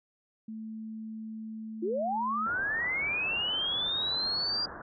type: tone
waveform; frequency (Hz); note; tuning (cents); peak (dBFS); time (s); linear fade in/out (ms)
sine; 220; A3; 0; -37; 0.48-2.47; 5
type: linear sweep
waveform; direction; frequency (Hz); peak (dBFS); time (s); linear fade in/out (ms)
sine; up; 319.1 to 4825; -28; 1.82-4.66; 10
type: low-pass noise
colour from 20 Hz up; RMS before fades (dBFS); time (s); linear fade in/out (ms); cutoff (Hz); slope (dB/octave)
white; -43; 2.46-4.82; 5; 1700; 96
effects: none